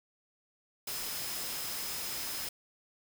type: tone in noise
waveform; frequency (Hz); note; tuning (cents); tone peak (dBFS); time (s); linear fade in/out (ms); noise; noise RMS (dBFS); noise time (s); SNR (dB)
sine; 5100; D#8; +42; -44; 0.87-2.49; 5; white; -38; 0.87-2.49; -9
effects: none